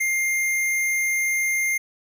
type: tone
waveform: square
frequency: 2111 Hz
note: C7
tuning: 15 cents sharp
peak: -21 dBFS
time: 0-1.78 s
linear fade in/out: 10 ms
effects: none